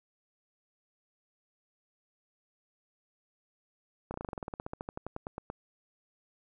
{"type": "slowing click train", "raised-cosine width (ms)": 1, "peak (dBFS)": -23, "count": 22, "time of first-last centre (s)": [4.11, 5.501], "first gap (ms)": 31, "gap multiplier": 1.07, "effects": []}